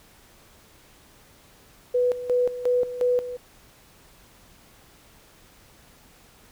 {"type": "tone with tremolo", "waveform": "sine", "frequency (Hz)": 493.9, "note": "B4", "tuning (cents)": 0, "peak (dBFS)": -18, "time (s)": [1.94, 3.37], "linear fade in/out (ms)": 10, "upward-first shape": "square", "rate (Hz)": 2.8, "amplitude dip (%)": 75, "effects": ["pink hiss -54 dBFS RMS until 6.51 s"]}